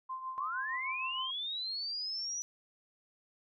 sine tone with tremolo, 1042 Hz, C6, 7 cents flat, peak -35 dBFS, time 0.09-1.31 s, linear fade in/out 10 ms, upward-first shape triangle, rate 6.5 Hz, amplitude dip 65%
sine linear sweep, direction up, 1049 to 5920 Hz, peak -35 dBFS, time 0.38-2.42 s, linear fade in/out 0 ms
effects none

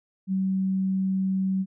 sine tone, 190.4 Hz, F#3, 50 cents sharp, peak -22 dBFS, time 0.27-1.66 s, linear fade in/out 50 ms, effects none

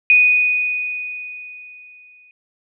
sine tone with exponential decay, 2481 Hz, D#7, 6 cents flat, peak -7 dBFS, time 0.1-2.31 s, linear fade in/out 1 ms, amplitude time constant 480 ms, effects none

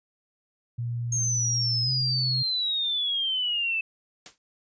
sine tone with pitch glide, 118.8 to 129.55 Hz, A#2 to C3, +33 to -17 cents, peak -27 dBFS, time 0.78-2.43 s, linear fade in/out 10 ms, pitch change +150 cents, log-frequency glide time 1.83-1.9 s
sine exponential sweep, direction down, 6520 to 2618 Hz, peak -24 dBFS, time 1.12-3.81 s, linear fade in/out 5 ms
white noise with exponential decay, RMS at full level -38 dBFS, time 4.26-4.38 s, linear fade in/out 1 ms, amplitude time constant 26 ms
effects resampled to 16000 Hz

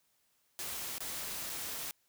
white noise with dropouts, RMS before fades -40 dBFS, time 0.59-1.91 s, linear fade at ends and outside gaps 0 ms, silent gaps 0.982-1.005 / 1.495-1.499 s, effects white hiss -74 dBFS RMS until 2.08 s

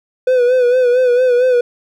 triangle tone with vibrato, 498.3 Hz, B4, 15 cents sharp, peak -7 dBFS, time 0.27-1.61 s, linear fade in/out 5 ms, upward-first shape sine, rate 4.4 Hz, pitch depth 56 cents each way, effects none

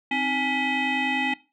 sine tone with frequency modulation, 1400 Hz, F6, 4 cents sharp, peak -21 dBFS, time 0.11-1.34 s, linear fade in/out 5 ms, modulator 570 Hz, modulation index 2.5, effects noise-tail reverb RT60 0.3 s tail -20 dB re dry + tanh soft clip ceiling -17 dBFS

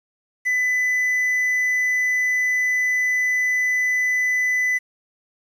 triangle tone, 2000 Hz, B6, 21 cents sharp, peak -16 dBFS, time 0.45-4.79 s, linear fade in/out 20 ms, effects resampled to 32000 Hz + 8-bit

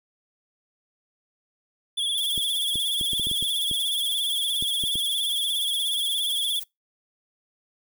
square tone with vibrato, 3376 Hz, G#7, 28 cents sharp, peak -24 dBFS, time 1.97-6.6 s, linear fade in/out 10 ms, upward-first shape sine, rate 17 Hz, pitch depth 67 cents each way
violet noise with tremolo, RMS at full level -34 dBFS, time 2.17-6.64 s, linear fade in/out 10 ms, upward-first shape sine, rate 16 Hz, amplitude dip 65%
clicks, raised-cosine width 3 ms, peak -23 dBFS, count 12, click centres 2.378 / 2.757 / 3.012 / 3.133 / 3.197 / 3.27 / 3.314 / 3.426 / 3.713 / 4.625 / 4.838 / 4.956 s
effects noise-tail reverb RT60 0.2 s tail -25 dB re dry

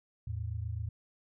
sine tone pair together, 82.1 / 109.91 Hz, E2 / A2, -6 / -1 cents, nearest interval perfect fourth, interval 505 cents, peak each -37 / -36 dBFS, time 0.27-0.89 s, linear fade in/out 5 ms, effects none

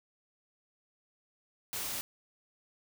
white noise, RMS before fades -37 dBFS, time 1.73-2.01 s, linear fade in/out 0 ms, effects none

